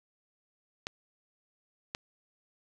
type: clicks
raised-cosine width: 0.2 ms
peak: -17 dBFS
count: 2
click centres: 0.869 / 1.949 s
effects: none